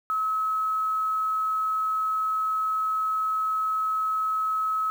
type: tone with quantisation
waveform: sine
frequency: 1287 Hz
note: E6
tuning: 42 cents flat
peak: -23 dBFS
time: 0.1-4.9 s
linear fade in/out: 0 ms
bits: 8
effects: none